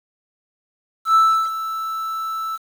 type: tone with ADSR envelope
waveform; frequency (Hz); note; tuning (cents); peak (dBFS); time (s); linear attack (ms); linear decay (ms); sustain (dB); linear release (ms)
triangle; 1318.5; E6; 0; -7; 1.05-2.58; 100; 350; -14; 31
effects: tanh soft clip ceiling -4 dBFS + 7-bit